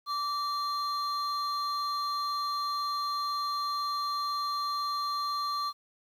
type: tone pair together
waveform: triangle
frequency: 1162 / 4170 Hz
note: D6 / C8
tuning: -19 / -7 cents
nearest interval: octave + minor seventh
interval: 2212 cents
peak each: -27 / -34 dBFS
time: 0.06-5.73 s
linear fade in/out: 50 ms
effects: tanh soft clip ceiling -24 dBFS + 10-bit